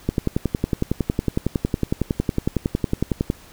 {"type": "click train", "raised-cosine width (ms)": 3, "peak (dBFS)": -6, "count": 36, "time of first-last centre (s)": [0.09, 3.301], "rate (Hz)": 10.9, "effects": ["pink hiss -47 dBFS RMS until 3.52 s"]}